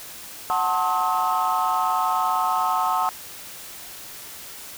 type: chord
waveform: sine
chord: F# diminished seventh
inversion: none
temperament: just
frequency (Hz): 740 / 888 / 1065.6 / 1278.7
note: F#5 / A5 / C6 / Eb6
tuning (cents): 0 / +16 / +31 / +47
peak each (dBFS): -24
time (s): 0.5-3.09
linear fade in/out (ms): 0
effects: tanh soft clip ceiling -13 dBFS + white hiss -39 dBFS RMS until 4.77 s